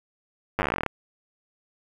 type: slowing click train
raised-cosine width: 0.5 ms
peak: -9 dBFS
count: 17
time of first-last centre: 0.59-0.863 s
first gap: 9 ms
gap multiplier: 1.08
effects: 7-bit